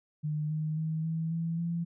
sine tone with pitch steps, 151.7 / 155.07 / 158.51 / 162.03 / 165.62 / 169.3 Hz, D#3 / D#3 / D#3 / E3 / E3 / E3, -44 / -6 / +32 / -29 / +8 / +46 cents, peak -29 dBFS, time 0.23-1.85 s, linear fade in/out 20 ms, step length 270 ms, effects none

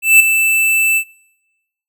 square tone with ADSR envelope, 2647 Hz, E7, 7 cents sharp, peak -3 dBFS, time 0.02-1.04 s, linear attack 180 ms, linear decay 6 ms, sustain -9 dB, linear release 70 ms, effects noise-tail reverb RT60 1.0 s tail -23 dB re dry

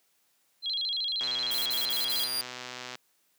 sine tone with vibrato, 3678 Hz, A#7, 24 cents flat, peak -28 dBFS, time 0.62-2.29 s, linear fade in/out 50 ms, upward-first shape square, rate 13 Hz, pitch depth 190 cents each way
click train, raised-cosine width 0.2 ms, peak -21 dBFS, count 219, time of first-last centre 1.21-2.954 s, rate 125 Hz
sawtooth tone with exponential growth, 4792 Hz, D8, 34 cents sharp, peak -24 dBFS, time 1.39-2.41 s, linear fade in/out 1 ms, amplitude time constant 220 ms
violet noise bursts, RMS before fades -34 dBFS, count 4, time 1.51-2.245 s, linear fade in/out 5 ms, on 150 ms, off 45 ms
effects white hiss -70 dBFS RMS until 3.38 s + high-pass 150 Hz 12 dB/octave

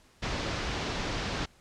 pink low-pass noise, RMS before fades -33 dBFS, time 0.22-1.46 s, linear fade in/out 10 ms, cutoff 5700 Hz, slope 24 dB/octave, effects pink hiss -61 dBFS RMS until 1.6 s + low-pass 9000 Hz 12 dB/octave

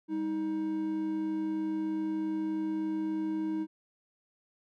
triangle tone pair together, 198.75 / 315.5 Hz, G3 / D#4, +24 / +24 cents, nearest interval minor sixth, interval 800 cents, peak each -38 / -28 dBFS, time 0.08-3.67 s, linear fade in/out 50 ms, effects none

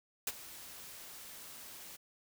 white noise with ADSR envelope, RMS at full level -33 dBFS, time 0.27-1.97 s, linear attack 4 ms, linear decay 38 ms, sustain -17 dB, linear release 16 ms, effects none

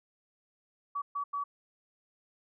sine tone bursts at uneven times, 1139 Hz, C#6, 47 cents sharp, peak -31 dBFS, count 3, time 0.95-1.02 / 1.15-1.24 / 1.33-1.44 s, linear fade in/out 10 ms, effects none

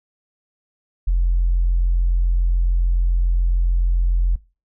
sine tone, 43.52 Hz, F1, 5 cents flat, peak -13 dBFS, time 1.07-4.36 s, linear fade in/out 10 ms, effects noise-tail reverb RT60 0.3 s tail -21 dB re dry + tanh soft clip ceiling -10 dBFS

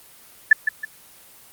sine tone with echo, 1743 Hz, A6, 17 cents flat, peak -6 dBFS, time 0.51-0.53 s, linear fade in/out 5 ms, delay 160 ms, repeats 2, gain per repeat -9 dB, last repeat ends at 0.85 s, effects white hiss -48 dBFS RMS until 1.52 s + Opus 24 kbps

